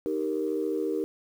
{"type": "chord", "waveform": "sine", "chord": "Eb major", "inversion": "none", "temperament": "equal", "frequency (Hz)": [311.1, 392, 466.2], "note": ["Eb4", "G4", "Bb4"], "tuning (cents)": [0, 0, 0], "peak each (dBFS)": -30, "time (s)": [0.06, 1.04], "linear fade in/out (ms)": 0, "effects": ["tanh soft clip ceiling -17 dBFS", "9-bit"]}